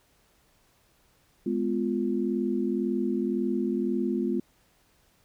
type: chord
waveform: sine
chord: F diminished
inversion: first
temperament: just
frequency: 209.5 / 251.4 / 349.2 Hz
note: Ab3 / Cb4 / F4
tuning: +15 / +31 / 0 cents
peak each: -29 dBFS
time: 1.46-4.4 s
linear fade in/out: 5 ms
effects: pink hiss -65 dBFS RMS until 5.24 s